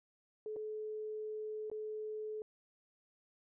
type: tone with dropouts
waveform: sine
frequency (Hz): 430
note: A4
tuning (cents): -40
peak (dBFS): -39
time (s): 0.46-2.42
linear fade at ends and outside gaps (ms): 1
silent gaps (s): 0.561-0.565 / 1.7-1.715
effects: none